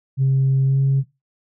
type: tone with pitch glide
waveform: sine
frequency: 134.3 to 136.25 Hz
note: C3 to C#3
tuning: +46 to -29 cents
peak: -12 dBFS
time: 0.17-1.04 s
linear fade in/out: 50 ms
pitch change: +25 cents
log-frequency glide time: 0.65-0.79 s
effects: noise-tail reverb RT60 0.2 s tail -17 dB re dry + tanh soft clip ceiling -11 dBFS